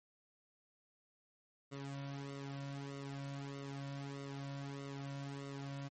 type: tone with flanger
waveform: sawtooth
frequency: 139.2 Hz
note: C#3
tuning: 8 cents sharp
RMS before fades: -45 dBFS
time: 1.71-5.89 s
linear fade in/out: 20 ms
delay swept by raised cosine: 1.2 to 2.5 ms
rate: 1.6 Hz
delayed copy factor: -0.85
effects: MP3 32 kbps